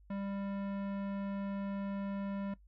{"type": "tone with tanh clipping", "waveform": "sine", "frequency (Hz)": 198.1, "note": "G3", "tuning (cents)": 18, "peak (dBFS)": -38, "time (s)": [0.1, 2.54], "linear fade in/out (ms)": 5, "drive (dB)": 18, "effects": ["noise-tail reverb RT60 0.1 s tail -18 dB re dry", "added 50 Hz sine -58 dBFS peak until 2.67 s"]}